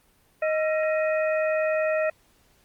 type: harmonic tone with a mistuned harmonic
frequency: 625 Hz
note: D#5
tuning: 8 cents sharp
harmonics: 1 / 2 / 3 / 4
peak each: -22 / -34 / -32 / -34 dBFS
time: 0.42-2.1 s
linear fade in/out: 5 ms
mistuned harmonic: 2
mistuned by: +140 cents
effects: pink hiss -62 dBFS RMS until 2.64 s + Opus 32 kbps